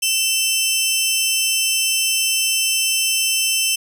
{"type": "tone pair together", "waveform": "15% pulse", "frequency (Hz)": [2663, 3079], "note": ["E7", "G7"], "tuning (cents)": [17, -32], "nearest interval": "minor third", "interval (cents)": 251, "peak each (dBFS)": -12, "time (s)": [0.02, 3.76], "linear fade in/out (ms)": 10, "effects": []}